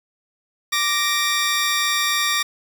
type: tone pair together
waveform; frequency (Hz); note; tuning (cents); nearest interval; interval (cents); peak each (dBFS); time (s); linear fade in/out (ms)
15% pulse; 1174 / 1863.6; D6 / A#6; -1 / -1; minor sixth; 800; -15; 0.72-2.43; 10
effects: 7-bit